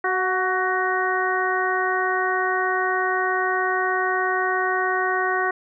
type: harmonic tone with a mistuned harmonic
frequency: 373.6 Hz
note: F#4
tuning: 17 cents sharp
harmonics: 1 / 2 / 3 / 4 / 5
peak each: -26 / -26 / -26 / -26 / -26 dBFS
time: 0.04-5.51 s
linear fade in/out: 5 ms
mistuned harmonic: 2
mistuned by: -32 cents
effects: none